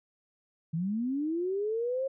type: linear sweep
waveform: sine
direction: up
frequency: 154.1 to 544 Hz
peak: -28 dBFS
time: 0.73-2.08 s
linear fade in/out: 10 ms
effects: none

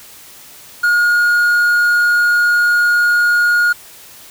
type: tone with quantisation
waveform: triangle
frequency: 1433 Hz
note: F6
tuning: 44 cents sharp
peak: -8 dBFS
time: 0.83-3.73 s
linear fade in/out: 10 ms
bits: 6
effects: white hiss -39 dBFS RMS until 4.3 s

